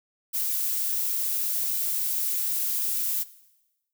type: noise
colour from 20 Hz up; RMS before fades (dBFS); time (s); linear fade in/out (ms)
violet; -27; 0.33-3.24; 20
effects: noise-tail reverb RT60 1.0 s tail -18 dB re dry